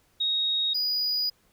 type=tone pair in turn; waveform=sine / triangle; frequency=3760 / 4919 Hz; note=A#7 / D#8; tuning=+14 / -21 cents; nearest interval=perfect fourth; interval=465 cents; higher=second; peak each=-23 dBFS; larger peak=neither; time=0.2-0.74 / 0.74-1.3 s; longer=second; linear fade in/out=10 ms; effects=pink hiss -65 dBFS RMS until 1.52 s